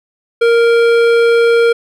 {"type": "tone with hard clipping", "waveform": "sine", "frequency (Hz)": 466.2, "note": "A#4", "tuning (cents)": 0, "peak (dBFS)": -9, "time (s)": [0.41, 1.73], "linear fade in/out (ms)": 10, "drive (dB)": 13, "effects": []}